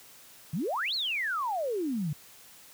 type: exponential two-way sweep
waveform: sine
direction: up then down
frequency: 138.7 to 4474 to 138.7 Hz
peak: -28 dBFS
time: 0.53-2.13 s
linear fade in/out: 5 ms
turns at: 0.94 s
effects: white hiss -53 dBFS RMS until 2.73 s + high-pass 60 Hz 12 dB/octave